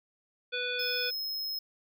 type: harmonic tone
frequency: 493.9 Hz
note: B4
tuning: in tune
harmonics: 1 / 3 / 5 / 7 / 9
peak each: -37 / -36 / -36 / -36 / -45 dBFS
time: 0.52-1.11 s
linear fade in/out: 20 ms
type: tone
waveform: square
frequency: 5150 Hz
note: E8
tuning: 41 cents flat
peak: -33 dBFS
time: 0.79-1.59 s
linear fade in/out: 5 ms
effects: none